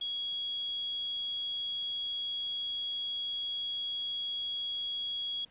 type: tone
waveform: sine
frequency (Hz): 3322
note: G#7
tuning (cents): 0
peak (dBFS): -32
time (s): 0.01-5.45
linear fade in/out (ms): 5
effects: pink hiss -63 dBFS RMS until 5.5 s + resampled to 8000 Hz